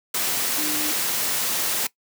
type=tone in noise; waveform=sine; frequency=303 Hz; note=D#4; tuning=46 cents flat; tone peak=-30 dBFS; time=0.58-0.92 s; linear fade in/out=5 ms; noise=white; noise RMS=-24 dBFS; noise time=0.14-1.87 s; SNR=-9 dB; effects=noise-tail reverb RT60 0.1 s tail -20 dB re dry + high-pass 150 Hz 12 dB/octave